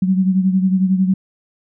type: beating tone pair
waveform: sine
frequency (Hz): 186.7 / 197.7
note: F#3 / G3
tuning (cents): +16 / +15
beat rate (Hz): 11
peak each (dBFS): -13 / -20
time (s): 0.02-1.14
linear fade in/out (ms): 5
effects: none